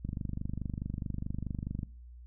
click train, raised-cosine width 5 ms, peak -23 dBFS, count 45, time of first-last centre 0.05-1.831 s, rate 24.7 Hz, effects noise-tail reverb RT60 0.4 s tail -21 dB re dry + added 60 Hz sine -47 dBFS peak until 2.26 s

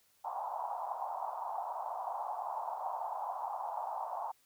pink band-pass noise, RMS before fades -39 dBFS, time 0.24-4.32 s, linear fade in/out 10 ms, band 730 to 980 Hz, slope 48 dB/octave, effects white hiss -70 dBFS RMS until 4.45 s

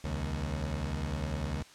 20% pulse beating tone pair, 68.5 / 78.5 Hz, C#2 / D#2, -20 / +16 cents, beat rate 10 Hz, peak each -30 / -30 dBFS, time 0.04-1.63 s, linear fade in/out 5 ms, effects white hiss -55 dBFS RMS until 1.74 s + low-pass 7000 Hz 12 dB/octave

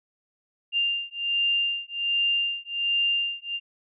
sine beating tone pair, 2794 / 2795.3 Hz, F7 / F7, 0 / +1 cents, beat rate 1.3 Hz, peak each -26 dBFS, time 0.72-3.6 s, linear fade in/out 50 ms, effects none

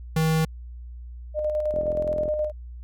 square tone, 159.4 Hz, D#3, 42 cents sharp, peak -20 dBFS, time 0.16-0.45 s, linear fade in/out 5 ms
sine tone with tremolo, 607 Hz, D#5, 43 cents flat, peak -21 dBFS, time 1.34-2.52 s, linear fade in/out 50 ms, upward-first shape square, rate 9.5 Hz, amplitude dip 35%
click train, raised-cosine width 2 ms, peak -21 dBFS, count 24, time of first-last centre 1.74-2.28 s, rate 42.6 Hz
effects added 60 Hz sine -36 dBFS peak until 2.83 s

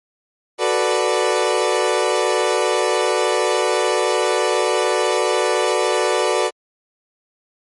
30% pulse chord, B minor seventh, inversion second, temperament equal, 370 / 440 / 493.9 / 587.3 Hz, F#4 / A4 / B4 / D5, 0 / 0 / 0 / 0 cents, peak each -19 dBFS, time 0.58-6.51 s, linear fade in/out 50 ms, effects MP3 48 kbps

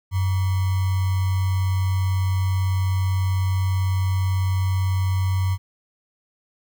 sine tone with sample-and-hold, 94.1 Hz, F#2, 30 cents sharp, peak -18 dBFS, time 0.11-5.58 s, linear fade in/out 50 ms, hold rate 1050 Hz, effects none

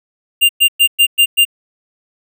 square tone bursts, 2797 Hz, F7, 2 cents sharp, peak -7 dBFS, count 6, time 0.41-1.452 s, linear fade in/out 20 ms, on 82 ms, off 110 ms, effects none

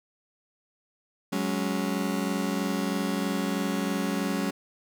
35% pulse chord, F# suspended second, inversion none, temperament just, 185 / 208.1 / 277.5 Hz, F#3 / G#3 / C#4, 0 / +4 / +2 cents, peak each -29 dBFS, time 1.32-4.51 s, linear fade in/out 10 ms, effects none

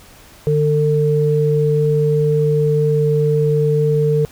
sine tone pair together, 150 / 449.5 Hz, D3 / A4, +37 / +37 cents, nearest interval octave + perfect fifth, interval 1900 cents, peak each -15 dBFS, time 0.47-4.25 s, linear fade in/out 0 ms, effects pink hiss -44 dBFS RMS until 4.31 s

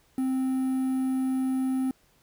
triangle tone with quantisation, 261.6 Hz, C4, in tune, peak -22 dBFS, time 0.18-1.91 s, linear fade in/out 2 ms, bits 8, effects pink hiss -64 dBFS RMS until 2.22 s

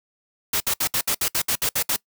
white noise bursts, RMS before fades -22 dBFS, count 11, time 0.53-1.963 s, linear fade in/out 5 ms, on 73 ms, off 63 ms, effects noise-tail reverb RT60 0.1 s tail -23 dB re dry

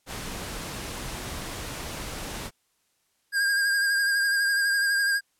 pink noise, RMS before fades -35 dBFS, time 0.06-2.51 s, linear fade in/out 50 ms
square tone with vibrato, 1615 Hz, G#6, 49 cents flat, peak -22 dBFS, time 3.32-5.21 s, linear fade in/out 50 ms, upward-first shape sine, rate 12 Hz, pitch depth 29 cents each way
effects white hiss -71 dBFS RMS until 5.39 s + low-pass 12000 Hz 12 dB/octave

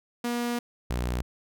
sawtooth tone pair in turn, 239.5 / 60.9 Hz, A#3 / B1, +47 / -24 cents, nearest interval 2 octaves, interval 2371 cents, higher first, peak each -23 dBFS, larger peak neither, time 0.24-0.59 / 0.9-1.22 s, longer first, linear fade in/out 5 ms, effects none

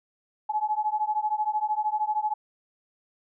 sine beating tone pair, 846 / 859 Hz, G#5 / A5, +32 / -42 cents, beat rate 13 Hz, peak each -27 dBFS, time 0.49-2.34 s, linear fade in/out 10 ms, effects none

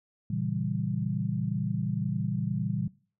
sine chord, A# diminished seventh, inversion none, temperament equal, 116.54 / 138.59 / 164.81 / 196 Hz, A#2 / C#3 / E3 / G3, 0 / 0 / 0 / 0 cents, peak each -33 dBFS, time 0.3-2.88 s, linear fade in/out 5 ms, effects noise-tail reverb RT60 0.4 s tail -20 dB re dry

